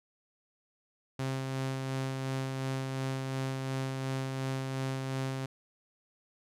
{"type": "tone with tremolo", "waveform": "sawtooth", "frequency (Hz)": 133, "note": "C3", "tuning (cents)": 29, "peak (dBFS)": -27, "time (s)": [1.19, 5.46], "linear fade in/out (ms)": 5, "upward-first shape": "sine", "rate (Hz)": 2.8, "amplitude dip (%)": 30, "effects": ["low-pass 10000 Hz 12 dB/octave"]}